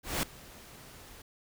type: noise with ADSR envelope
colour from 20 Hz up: pink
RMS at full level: -29 dBFS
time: 0.03-1.22 s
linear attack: 200 ms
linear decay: 3 ms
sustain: -22 dB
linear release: 5 ms
effects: none